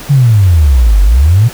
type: exponential two-way sweep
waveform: sine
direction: down then up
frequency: 147.9 to 46.57 to 124.5 Hz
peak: -3 dBFS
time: 0.09-1.49 s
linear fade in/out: 20 ms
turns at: 1.02 s
effects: pink hiss -28 dBFS RMS until 1.53 s